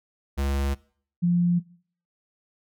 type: tone pair in turn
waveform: square / sine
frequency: 69.3 / 174.63 Hz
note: C#2 / F3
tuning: 0 / 0 cents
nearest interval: octave + major third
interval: 1600 cents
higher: second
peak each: -24 / -18 dBFS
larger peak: second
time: 0.37-0.75 / 1.22-1.6 s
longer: neither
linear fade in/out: 20 ms
effects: noise-tail reverb RT60 0.5 s tail -21 dB re dry